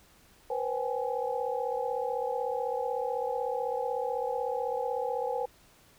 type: tone cluster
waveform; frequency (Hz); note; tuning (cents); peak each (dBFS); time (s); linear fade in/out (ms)
sine; 485 / 521 / 785 / 843; B4 / C5 / G5 / G#5; -31 / -7 / +2 / +26; -33 / -34 / -37 / -35; 0.5-5.46; 5
effects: pink hiss -60 dBFS RMS until 5.98 s